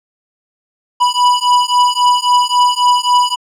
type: beating tone pair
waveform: square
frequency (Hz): 982 / 985.7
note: B5 / B5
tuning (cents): -10 / -4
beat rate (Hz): 3.7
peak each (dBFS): -13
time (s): 1-3.36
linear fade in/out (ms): 20
effects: low-pass 7000 Hz 12 dB/octave